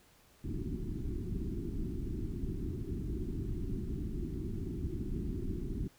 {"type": "low-pass noise", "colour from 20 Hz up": "pink", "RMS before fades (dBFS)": -37, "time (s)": [0.44, 5.88], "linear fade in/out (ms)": 5, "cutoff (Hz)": 390, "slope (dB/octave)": 96, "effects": ["pink hiss -64 dBFS RMS until 5.98 s"]}